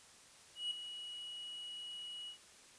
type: tone with ADSR envelope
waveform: triangle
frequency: 2916 Hz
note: F#7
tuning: 26 cents flat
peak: -33 dBFS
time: 0.55-2.38 s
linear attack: 160 ms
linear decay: 4 ms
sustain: -10 dB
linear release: 97 ms
effects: white hiss -60 dBFS RMS until 2.78 s + resampled to 22050 Hz